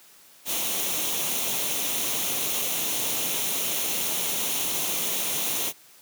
white noise with comb filter, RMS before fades -27 dBFS, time 0.45-5.73 s, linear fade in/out 50 ms, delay 0.31 ms, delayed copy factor +0.55, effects white hiss -53 dBFS RMS until 6.01 s + high-pass 150 Hz 12 dB/octave

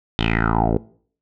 10% pulse tone with low-pass filter sweep, 55.9 Hz, A1, 28 cents sharp, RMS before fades -19 dBFS, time 0.19-0.77 s, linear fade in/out 0 ms, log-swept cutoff 3500 to 470 Hz, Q 6.8, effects noise-tail reverb RT60 0.5 s tail -20 dB re dry

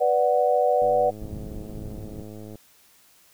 sine chord, B minor, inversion none, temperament equal, 493.9 / 587.3 / 740 Hz, B4 / D5 / F#5, 0 / 0 / 0 cents, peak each -22 dBFS, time 0-1.11 s, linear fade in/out 20 ms
click train, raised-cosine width 2 ms, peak -28 dBFS, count 185, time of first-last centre 0.82-2.556 s, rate 106 Hz
pink low-pass noise, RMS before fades -37 dBFS, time 1.21-2.23 s, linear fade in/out 10 ms, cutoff 250 Hz, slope 12 dB/octave
effects white hiss -57 dBFS RMS until 3.33 s

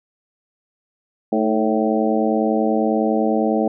harmonic tone with a mistuned harmonic, 110 Hz, A2, in tune, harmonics 2 / 3 / 4 / 5 / 6 / 7, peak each -20 / -22 / -23 / -24 / -25 / -25 dBFS, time 1.32-3.68 s, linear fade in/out 5 ms, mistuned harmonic 3, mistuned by -63 cents, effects none

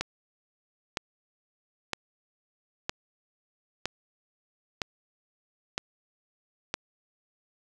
click train, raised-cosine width 0.2 ms, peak -11 dBFS, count 8, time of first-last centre 0.01-6.741 s, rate 1.04 Hz, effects none

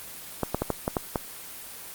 clicks, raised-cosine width 1 ms, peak -10 dBFS, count 7, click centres 0.433 / 0.546 / 0.62 / 0.703 / 0.879 / 0.968 / 1.158 s, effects white hiss -41 dBFS RMS until 1.94 s + Opus 24 kbps

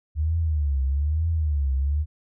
sine tone with vibrato, 74.2 Hz, D2, 18 cents sharp, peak -20 dBFS, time 0.15-2.06 s, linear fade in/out 50 ms, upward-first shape triangle, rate 1.1 Hz, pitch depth 210 cents each way, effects none

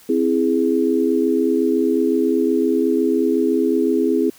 sine chord, C augmented, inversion none, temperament equal, 261.6 / 329.6 / 415.3 Hz, C4 / E4 / G#4, 0 / 0 / 0 cents, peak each -19 dBFS, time 0.09-4.3 s, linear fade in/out 5 ms, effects white hiss -48 dBFS RMS until 4.38 s

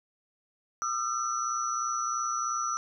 sine tone cluster, 1219 / 1342 / 5910 Hz, D#6 / E6 / F#8, -36 / +31 / -3 cents, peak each -33 / -31 / -34 dBFS, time 0.82-2.77 s, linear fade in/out 0 ms, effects none

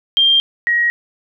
sine tone pair in turn, 3187 / 1895 Hz, G7 / A#6, +28 / +28 cents, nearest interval major sixth, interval 900 cents, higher first, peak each -9 / -12 dBFS, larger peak first, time 0.17-0.4 / 0.67-0.9 s, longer neither, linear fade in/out 0 ms, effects none

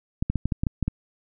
clicks, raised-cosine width 5 ms, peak -11 dBFS, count 9, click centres 0.225 / 0.3 / 0.357 / 0.456 / 0.522 / 0.635 / 0.668 / 0.827 / 0.88 s, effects none

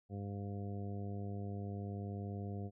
harmonic tone, 100.5 Hz, G2, 44 cents sharp, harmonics 1 / 2 / 3 / 4 / 5 / 6 / 7, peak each -41 / -45 / -52 / -51 / -54 / -61 / -54 dBFS, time 0.09-2.71 s, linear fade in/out 50 ms, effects none

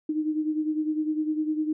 sine beating tone pair, 307.1 / 317 Hz, D#4 / D#4, -23 / +32 cents, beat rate 9.9 Hz, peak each -25 / -31 dBFS, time 0.09-1.73 s, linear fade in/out 5 ms, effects none

